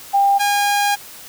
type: tone pair in turn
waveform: sine / sawtooth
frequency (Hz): 797 / 814.2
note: G5 / G#5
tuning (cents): +28 / -35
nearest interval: unison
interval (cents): 37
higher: second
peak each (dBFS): -11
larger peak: neither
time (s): 0.13-0.39 / 0.39-0.96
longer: second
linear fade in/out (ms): 20
effects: white hiss -38 dBFS RMS until 1.28 s